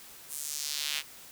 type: tone with high-pass filter sweep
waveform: square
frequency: 73.42 Hz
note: D2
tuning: in tune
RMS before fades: -35 dBFS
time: 0.28-1.03 s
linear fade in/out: 50 ms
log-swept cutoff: 10000 to 2600 Hz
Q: 1.6
effects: white hiss -50 dBFS RMS until 1.31 s